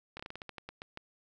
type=slowing click train; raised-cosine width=0.3 ms; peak=-26 dBFS; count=12; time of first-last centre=0.17-0.974 s; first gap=25 ms; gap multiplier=1.2; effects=none